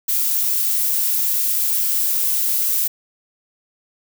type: noise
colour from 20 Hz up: violet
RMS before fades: -19 dBFS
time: 0.08-2.88 s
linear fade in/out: 10 ms
effects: none